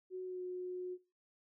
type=tone with pitch glide; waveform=sine; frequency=370 to 363.4 Hz; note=F#4 to F#4; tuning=0 to -31 cents; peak=-39 dBFS; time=0.1-0.98 s; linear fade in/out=50 ms; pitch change=-31 cents; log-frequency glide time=0.24-0.42 s; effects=noise-tail reverb RT60 0.3 s tail -19 dB re dry